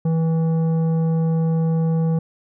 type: tone with tanh clipping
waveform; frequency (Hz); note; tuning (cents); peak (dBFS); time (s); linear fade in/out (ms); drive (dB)
triangle; 162.7; E3; -22; -18; 0.05-2.19; 5; 14
effects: none